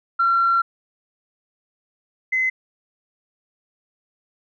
sine tone pair in turn, 1365 / 2045 Hz, F6 / C7, -40 / -40 cents, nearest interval perfect fifth, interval 700 cents, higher second, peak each -14 / -17 dBFS, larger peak first, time 0.19-0.62 / 2.32-2.5 s, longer first, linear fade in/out 10 ms, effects tanh soft clip ceiling -10 dBFS

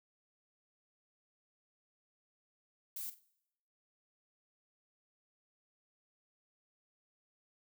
violet noise with echo, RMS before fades -42 dBFS, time 2.96-3.1 s, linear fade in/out 5 ms, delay 46 ms, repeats 2, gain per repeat -13 dB, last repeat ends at 3.192 s, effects noise-tail reverb RT60 0.8 s tail -21 dB re dry

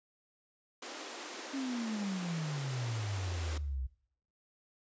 pink high-pass noise, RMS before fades -44 dBFS, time 0.82-3.58 s, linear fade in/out 5 ms, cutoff 260 Hz, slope 48 dB/octave
sine exponential sweep, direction down, 278.8 to 62.5 Hz, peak -34 dBFS, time 1.53-3.87 s, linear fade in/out 10 ms
effects noise-tail reverb RT60 0.6 s tail -19 dB re dry + resampled to 16000 Hz

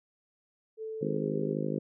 sine tone with pitch glide, 440 to 401.2 Hz, A4 to G4, 0 to +40 cents, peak -35 dBFS, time 0.77-1.57 s, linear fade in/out 50 ms, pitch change -160 cents, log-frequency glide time 1.1-1.36 s
harmonic tone, 51.91 Hz, G#1, in tune, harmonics 3 / 4 / 5 / 6 / 7 / 8 / 9 / 10, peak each -35 / -36 / -37 / -38 / -38 / -39 / -40 / -40 dBFS, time 1.01-1.79 s, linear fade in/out 10 ms
effects none

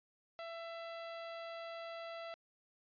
sawtooth tone, 668 Hz, E5, 23 cents sharp, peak -40 dBFS, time 0.39-2.34 s, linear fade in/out 0 ms, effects resampled to 11025 Hz

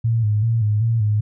sine tone with vibrato, 110 Hz, A2, in tune, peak -15 dBFS, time 0.04-1.21 s, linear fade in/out 10 ms, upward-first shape square, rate 2.6 Hz, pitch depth 72 cents each way, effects none

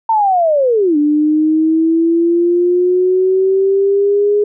sine linear two-way sweep, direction down then up, 914 to 293.7 to 416.1 Hz, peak -9 dBFS, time 0.09-4.44 s, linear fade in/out 5 ms, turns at 0.97 s, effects none

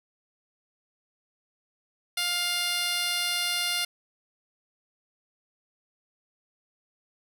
10% pulse tone with band-pass filter, 704 Hz, F5, 14 cents sharp, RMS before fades -28 dBFS, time 2.17-3.85 s, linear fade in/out 5 ms, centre 6700 Hz, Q 0.52, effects none

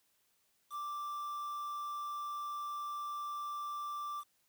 triangle tone with quantisation, 1174.7 Hz, D6, in tune, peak -36 dBFS, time 0.7-4.24 s, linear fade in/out 50 ms, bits 9, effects white hiss -75 dBFS RMS until 4.48 s

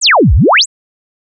sine exponential two-way sweep, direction down then up, 8870 to 51.3 to 8870 Hz, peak -4 dBFS, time 0.01-0.66 s, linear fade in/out 50 ms, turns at 0.34 s, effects none

